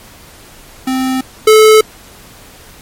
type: tone pair in turn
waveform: square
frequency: 260.5 / 433.7 Hz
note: C4 / A4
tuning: -7 / -25 cents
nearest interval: major sixth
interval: 882 cents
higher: second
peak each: -13 / -3 dBFS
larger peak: second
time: 0.87-1.21 / 1.47-1.81 s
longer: neither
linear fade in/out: 5 ms
effects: pink hiss -38 dBFS RMS until 2.81 s + MP3 64 kbps